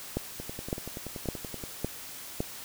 two click trains, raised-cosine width 2 ms, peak -15 / -24 dBFS, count 5 / 14, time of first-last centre 0.17-2.405 / 0.4-1.638 s, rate 1.79 / 10.5 Hz, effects white hiss -43 dBFS RMS until 2.64 s

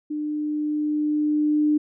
sine tone with level ramp, 300.4 Hz, D4, 39 cents sharp, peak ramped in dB -25 to -16 dBFS, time 0.1-1.78 s, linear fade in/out 10 ms, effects none

